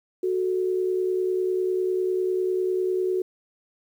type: tone pair together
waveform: sine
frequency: 370 / 440 Hz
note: F#4 / A4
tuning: 0 / 0 cents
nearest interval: minor third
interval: 300 cents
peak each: -22 / -30 dBFS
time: 0.23-3.22 s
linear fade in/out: 5 ms
effects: 9-bit